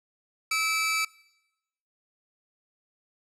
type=tone pair together; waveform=sawtooth; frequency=1297 / 2313 Hz; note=E6 / D7; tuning=-28 / -27 cents; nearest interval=minor seventh; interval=1001 cents; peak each=-26 / -22 dBFS; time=0.51-1.05 s; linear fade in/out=5 ms; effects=noise-tail reverb RT60 0.9 s tail -22 dB re dry + low-pass 11000 Hz 12 dB/octave